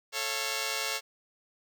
5% pulse chord, A augmented, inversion none, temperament just, 440 / 550 / 687.5 Hz, A4 / C#5 / E#5, 0 / -14 / -27 cents, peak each -24 / -23 / -26 dBFS, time 0.12-1.01 s, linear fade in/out 50 ms, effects none

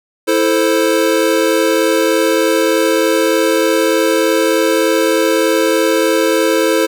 square chord, A minor, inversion second, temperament equal, 329.6 / 440 / 523.3 Hz, E4 / A4 / C5, 0 / 0 / 0 cents, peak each -16 dBFS, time 0.27-6.87 s, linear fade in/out 20 ms, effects none

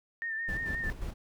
sine tone with vibrato, 1809 Hz, A6, 48 cents sharp, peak -32 dBFS, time 0.22-0.9 s, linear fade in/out 0 ms, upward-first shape sine, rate 5.7 Hz, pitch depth 43 cents each way
brown noise with tremolo, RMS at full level -36 dBFS, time 0.48-1.14 s, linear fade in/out 10 ms, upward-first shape square, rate 5.6 Hz, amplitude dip 55%
effects none

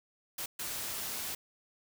white noise bursts at uneven times, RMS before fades -38 dBFS, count 2, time 0.38-0.46 / 0.59-1.35 s, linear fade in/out 5 ms, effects none

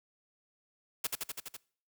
white noise with echo, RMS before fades -32 dBFS, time 1.04-1.07 s, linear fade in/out 5 ms, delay 83 ms, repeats 6, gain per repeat -2 dB, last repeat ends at 1.568 s, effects noise-tail reverb RT60 0.5 s tail -23 dB re dry + high-pass 60 Hz 12 dB/octave

